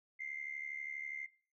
sine tone with amplitude modulation, 2093 Hz, C7, in tune, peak -36 dBFS, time 0.19-1.27 s, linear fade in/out 20 ms, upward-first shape sine, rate 72.3 Hz, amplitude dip 80%, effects noise-tail reverb RT60 0.4 s tail -19 dB re dry + tanh soft clip ceiling -32 dBFS

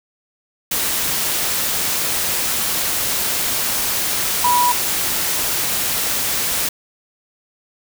sine tone in noise, 977 Hz, B5, 19 cents flat, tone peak -13 dBFS, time 4.44-4.72 s, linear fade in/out 5 ms, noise white, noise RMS -20 dBFS, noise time 0.71-6.69 s, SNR +4 dB, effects none

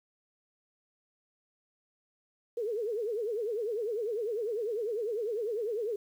sine tone with vibrato, 443.9 Hz, A4, 15 cents sharp, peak -30 dBFS, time 2.57-5.96 s, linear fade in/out 5 ms, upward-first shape triangle, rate 10 Hz, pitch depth 200 cents each way, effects 10-bit

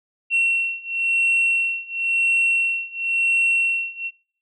sine beating tone pair, 2721 / 2721.96 Hz, F7 / F7, -46 / -45 cents, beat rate 0.96 Hz, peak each -20 / -19 dBFS, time 0.3-4.11 s, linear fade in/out 50 ms, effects noise-tail reverb RT60 0.5 s tail -23 dB re dry + tanh soft clip ceiling -13 dBFS

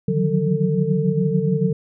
sine tone cluster, 145.9 / 156.8 / 179.6 / 186.6 / 446.9 Hz, D3 / D#3 / F3 / F#3 / A4, -11 / +14 / +49 / +15 / +27 cents, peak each -23 dBFS, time 0.08-1.73 s, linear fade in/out 5 ms, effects none

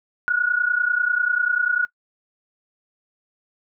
sine tone pair together, 1437.8 / 1468 Hz, F6 / F#6, +50 / -14 cents, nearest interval unison, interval 36 cents, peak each -21 / -20 dBFS, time 0.28-1.85 s, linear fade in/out 0 ms, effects noise-tail reverb RT60 0.1 s tail -21 dB re dry

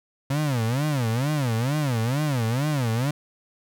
35% pulse tone with vibrato, 130.81 Hz, C3, in tune, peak -20 dBFS, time 0.3-3.11 s, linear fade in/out 5 ms, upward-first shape sine, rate 2.2 Hz, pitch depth 280 cents each way, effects none

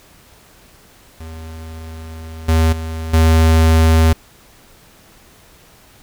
square tone with level steps, 80.6 Hz, E2, 38 cents flat, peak -30 / -11 / -23 / -9 dBFS, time 1.2-4.13 s, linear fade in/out 5 ms, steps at 2.48 / 2.72 / 3.13 s, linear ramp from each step 10 ms, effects pink hiss -47 dBFS RMS until 6.02 s

